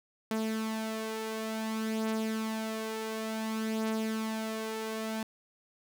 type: beating tone pair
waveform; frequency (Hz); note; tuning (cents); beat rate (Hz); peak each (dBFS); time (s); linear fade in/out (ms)
sawtooth; 220 / 220.56; A3 / A3; 0 / +4; 0.56; -34 / -29; 0.31-5.23; 2
effects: none